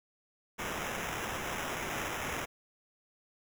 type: noise with sample-and-hold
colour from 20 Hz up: white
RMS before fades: -37 dBFS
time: 0.58-2.46 s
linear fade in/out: 20 ms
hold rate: 4410 Hz
effects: none